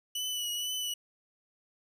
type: tone with vibrato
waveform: sawtooth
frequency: 2960 Hz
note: F#7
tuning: in tune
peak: -29 dBFS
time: 0.15-0.94 s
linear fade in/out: 5 ms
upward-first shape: triangle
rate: 2.1 Hz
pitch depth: 39 cents each way
effects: none